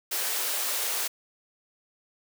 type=high-pass noise; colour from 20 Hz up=white; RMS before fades=-29 dBFS; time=0.11-1.08 s; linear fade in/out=10 ms; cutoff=380 Hz; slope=24 dB/octave; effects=none